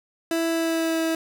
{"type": "tone with pitch glide", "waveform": "30% pulse", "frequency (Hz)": [330.2, 325.1], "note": ["E4", "E4"], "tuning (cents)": [3, -24], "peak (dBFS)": -19, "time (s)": [0.31, 1.15], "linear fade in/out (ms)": 2, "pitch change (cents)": -27, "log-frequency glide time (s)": [0.48, 1.01], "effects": []}